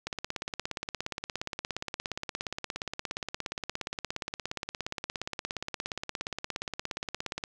click train, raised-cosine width 0.2 ms, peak -16 dBFS, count 127, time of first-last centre 0.07-7.438 s, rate 17.1 Hz, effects none

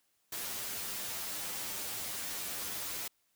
white noise with comb filter, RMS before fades -39 dBFS, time 0.32-3.08 s, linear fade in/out 5 ms, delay 10 ms, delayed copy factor +0.55, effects white hiss -75 dBFS RMS until 3.35 s

